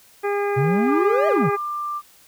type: harmonic tone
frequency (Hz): 406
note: G#4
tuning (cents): -39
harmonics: 1 / 2 / 3 / 4 / 5 / 6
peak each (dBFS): -21 / -27 / -31 / -33 / -35 / -37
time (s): 0.23-1.57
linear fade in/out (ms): 20
type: exponential two-way sweep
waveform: triangle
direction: up then down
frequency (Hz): 124.1 to 659.3 to 124.1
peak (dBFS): -16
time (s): 0.56-1.5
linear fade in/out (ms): 20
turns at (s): 1.28
type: tone with pitch glide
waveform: sine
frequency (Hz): 1195 to 1184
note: D6 to D6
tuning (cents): +30 to +14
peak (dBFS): -24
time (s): 0.86-2.02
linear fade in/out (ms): 50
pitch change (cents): -16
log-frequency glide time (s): 1.51-1.9
effects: white hiss -52 dBFS RMS until 2.27 s